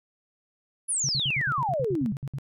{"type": "exponential sweep", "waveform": "sine", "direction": "down", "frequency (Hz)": [10620, 188.3], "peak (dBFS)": -24, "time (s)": [0.88, 2.13], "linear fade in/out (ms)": 20}
{"type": "tone bursts", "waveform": "sine", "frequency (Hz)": 137.8, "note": "C#3", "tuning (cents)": -10, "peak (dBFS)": -29, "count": 13, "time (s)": [1.04, 2.385], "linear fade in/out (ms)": 0, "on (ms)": 49, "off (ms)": 59}
{"effects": []}